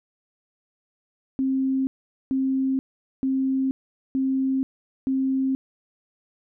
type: tone bursts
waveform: sine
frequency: 265.6 Hz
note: C4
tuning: 26 cents sharp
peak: -20 dBFS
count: 5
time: 1.39-5.55 s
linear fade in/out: 0 ms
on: 480 ms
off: 440 ms
effects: none